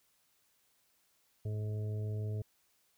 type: harmonic tone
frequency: 106.4 Hz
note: G#2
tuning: 42 cents sharp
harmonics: 1 / 2 / 3 / 4 / 5 / 6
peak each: -34 / -51 / -55 / -47 / -58 / -54 dBFS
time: 1.45-2.42 s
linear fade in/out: 5 ms
effects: white hiss -73 dBFS RMS until 2.97 s